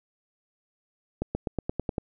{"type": "accelerating click train", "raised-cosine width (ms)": 2, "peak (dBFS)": -14, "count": 8, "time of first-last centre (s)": [1.22, 1.982], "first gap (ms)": 130, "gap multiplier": 0.94, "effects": []}